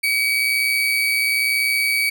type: tone with amplitude modulation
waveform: 35% pulse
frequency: 2275 Hz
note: C#7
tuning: 44 cents sharp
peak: -13 dBFS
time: 0.03-2.1 s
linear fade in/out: 10 ms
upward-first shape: sine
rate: 121 Hz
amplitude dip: 45%
effects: none